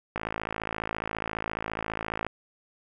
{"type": "click train", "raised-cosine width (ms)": 0.5, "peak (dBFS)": -15, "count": 116, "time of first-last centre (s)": [0.16, 2.266], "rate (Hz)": 54.6, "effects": []}